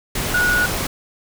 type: tone in noise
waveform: sine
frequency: 1458 Hz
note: F#6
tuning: 26 cents flat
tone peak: -15 dBFS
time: 0.34-0.66 s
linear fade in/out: 5 ms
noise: pink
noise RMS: -23 dBFS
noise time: 0.15-0.87 s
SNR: +5 dB
effects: none